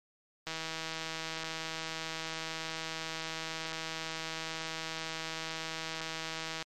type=click train; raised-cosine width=0.2 ms; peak=-20 dBFS; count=992; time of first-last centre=0.47-6.625 s; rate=161 Hz; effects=MP3 96 kbps